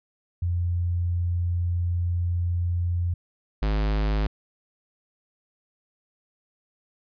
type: tone pair in turn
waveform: sine / square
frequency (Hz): 87.31 / 52.11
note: F2 / G#1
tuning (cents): 0 / +7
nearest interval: major sixth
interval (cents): 893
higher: first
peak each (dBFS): -22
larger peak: neither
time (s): 0.42-3.14 / 3.62-4.27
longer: first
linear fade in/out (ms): 5
effects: resampled to 11025 Hz